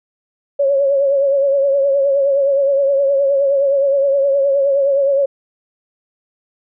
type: tone with vibrato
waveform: sine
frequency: 554.4 Hz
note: C#5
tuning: in tune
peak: -11 dBFS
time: 0.59-5.26 s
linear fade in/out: 10 ms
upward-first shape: triangle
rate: 9.6 Hz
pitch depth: 56 cents each way
effects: none